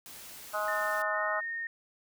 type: noise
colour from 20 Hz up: white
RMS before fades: -47 dBFS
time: 0.06-1.02 s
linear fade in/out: 0 ms
type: harmonic tone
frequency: 209.9 Hz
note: G#3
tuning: 19 cents sharp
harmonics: 3 / 4 / 5 / 6 / 7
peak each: -34 / -38 / -38 / -34 / -37 dBFS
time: 0.53-1.41 s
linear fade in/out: 20 ms
type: tone with pitch glide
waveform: sine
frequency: 1800 to 1841 Hz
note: A6 to A#6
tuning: +39 to -22 cents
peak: -33 dBFS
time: 0.68-1.67 s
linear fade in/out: 2 ms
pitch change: +39 cents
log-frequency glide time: 1.12-1.2 s
effects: none